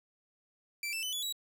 sawtooth tone with pitch steps, 2337 / 2654 / 3013 / 3422 / 3885 Hz, D7 / E7 / F#7 / A7 / B7, -9 / +11 / +31 / -49 / -29 cents, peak -31 dBFS, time 0.83-1.325 s, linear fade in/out 2 ms, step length 99 ms, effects none

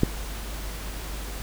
click, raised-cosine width 3 ms, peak -5 dBFS, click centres 0.034 s, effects added 50 Hz sine -33 dBFS peak until 1.42 s + pink hiss -38 dBFS RMS until 1.42 s

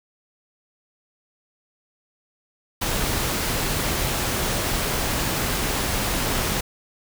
pink noise, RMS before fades -24 dBFS, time 2.81-6.61 s, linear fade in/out 10 ms, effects none

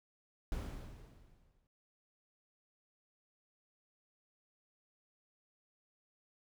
brown noise with exponential decay, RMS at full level -37 dBFS, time 0.52-1.67 s, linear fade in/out 1 ms, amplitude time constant 250 ms, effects none

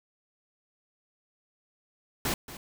pink noise with echo, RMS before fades -29 dBFS, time 2.25-2.34 s, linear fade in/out 2 ms, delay 230 ms, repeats 1, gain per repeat -14 dB, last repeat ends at 2.57 s, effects none

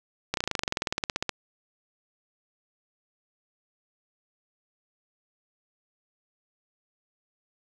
slowing click train, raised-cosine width 0.2 ms, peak -9 dBFS, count 21, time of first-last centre 0.34-1.293 s, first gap 32 ms, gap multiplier 1.04, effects none

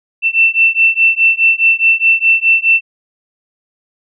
sine beating tone pair, 2678 / 2682.8 Hz, E7 / E7, +27 / +30 cents, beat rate 4.8 Hz, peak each -11 dBFS, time 0.22-2.81 s, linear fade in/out 50 ms, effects none

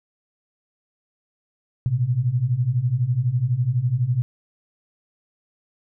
sine beating tone pair, 116.2 / 128.2 Hz, A#2 / C3, -5 / -35 cents, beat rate 12 Hz, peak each -23 / -20 dBFS, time 1.86-4.22 s, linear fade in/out 0 ms, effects none

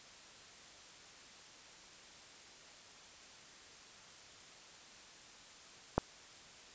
click, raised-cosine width 1 ms, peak -14 dBFS, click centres 5.98 s, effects white hiss -56 dBFS RMS until 6.74 s + resampled to 16000 Hz

